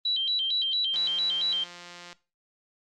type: tone with vibrato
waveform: sine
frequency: 3520 Hz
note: A7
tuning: in tune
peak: -24 dBFS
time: 0.05-1.64 s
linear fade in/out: 5 ms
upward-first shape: square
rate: 4.4 Hz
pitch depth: 190 cents each way
type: click train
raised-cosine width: 0.2 ms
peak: -27 dBFS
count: 209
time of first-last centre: 0.94-2.129 s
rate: 175 Hz
effects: noise-tail reverb RT60 0.3 s tail -18 dB re dry + Opus 32 kbps